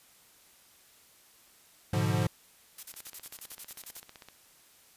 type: chord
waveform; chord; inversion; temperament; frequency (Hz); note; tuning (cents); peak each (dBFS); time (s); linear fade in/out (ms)
square; G# diminished seventh; none; equal with one note detuned; 105.46 / 123.47 / 146.83 / 174.61; G#2 / B2 / D3 / F3; +27 / 0 / 0 / 0; -30 / -34 / -33 / -33; 1.93-2.27; 5
type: noise bursts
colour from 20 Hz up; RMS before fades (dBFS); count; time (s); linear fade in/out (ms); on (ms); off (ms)
blue; -42; 14; 2.78-4.001; 5; 51; 39
type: click train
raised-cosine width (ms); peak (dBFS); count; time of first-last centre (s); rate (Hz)
0.2; -30; 22; 2.94-4.286; 15.6
effects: white hiss -60 dBFS RMS until 4.96 s + resampled to 32000 Hz